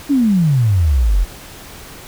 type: exponential sweep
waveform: sine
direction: down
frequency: 296.3 to 40.82 Hz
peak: -10 dBFS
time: 0.09-1.25 s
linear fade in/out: 20 ms
effects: pink hiss -36 dBFS RMS until 2.07 s